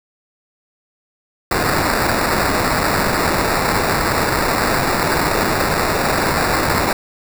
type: noise with sample-and-hold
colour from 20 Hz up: white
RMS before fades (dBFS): -17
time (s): 1.51-6.93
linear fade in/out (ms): 2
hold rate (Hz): 3150
effects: none